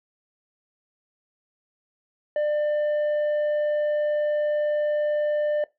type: tone with tanh clipping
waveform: triangle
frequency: 597 Hz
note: D5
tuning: 28 cents sharp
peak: -22 dBFS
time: 2.36-5.64 s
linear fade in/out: 2 ms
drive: 9 dB
effects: noise-tail reverb RT60 0.2 s tail -20 dB re dry